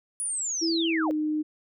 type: linear sweep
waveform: sine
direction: down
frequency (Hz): 9956 to 440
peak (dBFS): -27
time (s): 0.2-1.11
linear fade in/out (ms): 0
type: tone with pitch glide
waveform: sine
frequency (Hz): 329.6 to 305.8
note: E4 to D#4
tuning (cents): 0 to -30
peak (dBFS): -24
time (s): 0.61-1.43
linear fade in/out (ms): 20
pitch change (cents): -130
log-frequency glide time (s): 0.9-1.15
effects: none